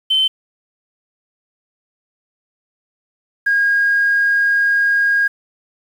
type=tone pair in turn; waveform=sine; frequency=3077 / 1630 Hz; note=G7 / G#6; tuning=-33 / -33 cents; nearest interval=major seventh; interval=1100 cents; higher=first; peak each=-11 dBFS; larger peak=neither; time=0.1-0.28 / 3.46-5.28 s; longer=second; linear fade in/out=10 ms; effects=tanh soft clip ceiling -7 dBFS + 7-bit